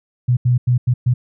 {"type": "tone bursts at uneven times", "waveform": "sine", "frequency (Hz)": 123.47, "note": "B2", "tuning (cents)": 0, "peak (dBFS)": -11, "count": 5, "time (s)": [[0.28, 0.37], [0.45, 0.58], [0.67, 0.78], [0.87, 0.94], [1.06, 1.14]], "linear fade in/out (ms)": 10, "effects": []}